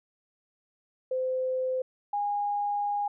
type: tone pair in turn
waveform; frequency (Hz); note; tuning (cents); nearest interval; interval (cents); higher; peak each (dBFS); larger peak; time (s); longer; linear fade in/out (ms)
sine; 515 / 819.3; C5 / G#5; -28 / -24; minor sixth; 804; second; -26; neither; 1.11-1.82 / 2.13-3.08; second; 5
effects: none